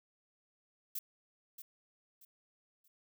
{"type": "noise with echo", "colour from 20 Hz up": "violet", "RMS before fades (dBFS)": -39, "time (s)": [0.95, 0.99], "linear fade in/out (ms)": 5, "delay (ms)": 630, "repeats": 3, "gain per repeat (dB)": -10, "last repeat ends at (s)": 2.88, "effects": []}